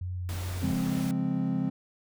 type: tone with vibrato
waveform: sine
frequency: 90.1 Hz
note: F#2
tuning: 45 cents flat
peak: -31 dBFS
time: 0.01-0.72 s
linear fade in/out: 5 ms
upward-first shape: sine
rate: 2.5 Hz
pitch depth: 14 cents each way
type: noise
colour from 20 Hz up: pink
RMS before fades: -41 dBFS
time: 0.29-1.11 s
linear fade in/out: 0 ms
type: chord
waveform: triangle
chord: Db major seventh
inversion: none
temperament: equal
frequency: 138.59 / 174.61 / 207.7 / 261.6 Hz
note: Db3 / F3 / Ab3 / C4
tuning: 0 / 0 / 0 / 0 cents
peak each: -32 / -29 / -31 / -28 dBFS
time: 0.62-1.7 s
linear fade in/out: 10 ms
effects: none